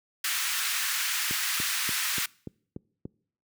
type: high-pass noise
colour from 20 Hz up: pink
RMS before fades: -29 dBFS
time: 0.24-2.26 s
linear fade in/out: 5 ms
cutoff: 1400 Hz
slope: 24 dB/octave
type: click train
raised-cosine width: 3 ms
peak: -22 dBFS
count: 7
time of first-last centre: 1.31-3.054 s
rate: 3.44 Hz
effects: noise-tail reverb RT60 0.6 s tail -25 dB re dry + high-pass 100 Hz 12 dB/octave